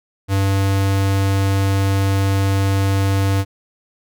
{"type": "tone", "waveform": "square", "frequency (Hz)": 97.7, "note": "G2", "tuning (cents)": -5, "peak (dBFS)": -15, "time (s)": [0.28, 3.45], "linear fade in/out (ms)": 50, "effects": []}